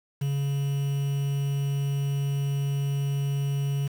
triangle tone with quantisation, 140.1 Hz, C#3, 19 cents sharp, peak -22 dBFS, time 0.21-3.88 s, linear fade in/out 10 ms, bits 7, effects none

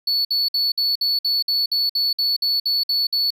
triangle tone bursts, 4435 Hz, C#8, in tune, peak -16 dBFS, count 14, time 0.07-3.305 s, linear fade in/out 5 ms, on 180 ms, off 55 ms, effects none

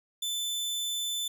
sawtooth tone, 3520 Hz, A7, in tune, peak -27 dBFS, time 0.22-1.28 s, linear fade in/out 5 ms, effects none

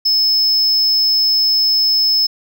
triangle tone, 5220 Hz, E8, 18 cents flat, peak -10 dBFS, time 0.05-2.27 s, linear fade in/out 10 ms, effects none

